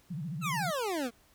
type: tone with vibrato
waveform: sine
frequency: 159.2 Hz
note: D#3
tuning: 40 cents sharp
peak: -34 dBFS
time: 0.1-0.71 s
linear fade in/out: 10 ms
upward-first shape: sine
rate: 14 Hz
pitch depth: 250 cents each way
type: exponential sweep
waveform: 25% pulse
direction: down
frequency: 1381 to 222.3 Hz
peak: -27 dBFS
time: 0.41-1.11 s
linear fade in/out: 50 ms
effects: pink hiss -64 dBFS RMS until 1.34 s